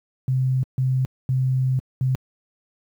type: tone bursts at uneven times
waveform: sine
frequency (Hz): 130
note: C3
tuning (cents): -11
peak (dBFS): -17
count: 4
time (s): 0.28-0.63 / 0.78-1.05 / 1.29-1.79 / 2.01-2.15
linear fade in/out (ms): 0
effects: high-pass 80 Hz 12 dB/octave + 9-bit